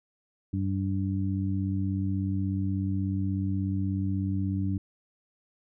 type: harmonic tone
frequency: 96.5 Hz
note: G2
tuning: 27 cents flat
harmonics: 1 / 2 / 3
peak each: -28 / -31 / -33 dBFS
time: 0.53-4.78 s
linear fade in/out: 5 ms
effects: none